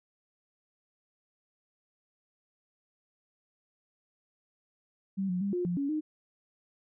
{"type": "tone with pitch steps", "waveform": "sine", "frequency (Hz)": [193.7, 180.4, 199.3, 356.1, 175.7, 280.2, 307.6], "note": ["G3", "F#3", "G3", "F4", "F3", "C#4", "D#4"], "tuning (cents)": [-20, -44, 29, 34, 11, 19, -20], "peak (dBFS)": -28, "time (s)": [5.17, 6.01], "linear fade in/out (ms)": 20, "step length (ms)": 120, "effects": []}